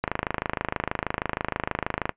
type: click train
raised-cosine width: 0.5 ms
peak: -9 dBFS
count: 55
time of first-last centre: 0.04-2.093 s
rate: 26.3 Hz
effects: noise-tail reverb RT60 0.1 s tail -19 dB re dry + resampled to 8000 Hz